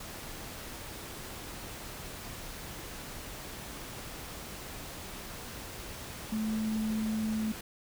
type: tone in noise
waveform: sine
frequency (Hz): 218.1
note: A3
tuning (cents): -15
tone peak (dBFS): -29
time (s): 6.32-7.52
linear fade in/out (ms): 5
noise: pink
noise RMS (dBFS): -43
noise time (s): 0-7.61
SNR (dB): +11
effects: none